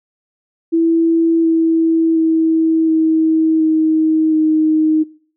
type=tone with pitch steps; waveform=sine; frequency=330 / 326.4 / 322.8 / 319.3 / 315.8 / 312.4 Hz; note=E4 / E4 / E4 / D#4 / D#4 / D#4; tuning=+2 / -17 / -36 / +45 / +26 / +7 cents; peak=-10 dBFS; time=0.72-5.04 s; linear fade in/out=20 ms; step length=720 ms; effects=noise-tail reverb RT60 0.5 s tail -22 dB re dry